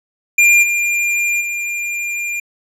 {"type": "tone with level steps", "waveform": "square", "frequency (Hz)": 2398, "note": "D7", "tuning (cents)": 36, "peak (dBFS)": [-8, -15, -20], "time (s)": [0.38, 2.4], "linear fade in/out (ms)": 5, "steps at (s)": [0.62, 1.4], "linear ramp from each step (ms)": 20, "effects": ["low-pass 11000 Hz 12 dB/octave"]}